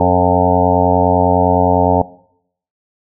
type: harmonic tone with a mistuned harmonic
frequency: 89.9 Hz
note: F#2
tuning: 49 cents flat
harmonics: 1 / 2 / 3 / 5 / 6 / 7 / 8 / 9 / 10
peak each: -18 / -18 / -18 / -18 / -18 / -18 / -18 / -18 / -18 dBFS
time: 0-2.02 s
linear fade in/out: 5 ms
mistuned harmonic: 5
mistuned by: -29 cents
effects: noise-tail reverb RT60 0.7 s tail -21 dB re dry